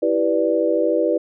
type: chord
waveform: sine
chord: E minor seventh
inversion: none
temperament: equal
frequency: 329.6 / 392 / 493.9 / 587.3 Hz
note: E4 / G4 / B4 / D5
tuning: 0 / 0 / 0 / 0 cents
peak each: -21 / -24 / -20 / -21 dBFS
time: 0.02-1.18 s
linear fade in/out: 10 ms
effects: none